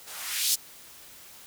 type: noise with band-pass filter sweep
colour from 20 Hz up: violet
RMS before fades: -29 dBFS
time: 0.06-0.56 s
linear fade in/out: 20 ms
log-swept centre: 440 to 5800 Hz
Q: 1.3
effects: white hiss -49 dBFS RMS until 1.46 s